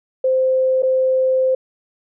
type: tone with dropouts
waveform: sine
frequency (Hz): 520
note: C5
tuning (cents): -11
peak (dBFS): -13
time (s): 0.24-1.55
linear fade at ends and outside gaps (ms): 5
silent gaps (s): 0.823-0.831
effects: none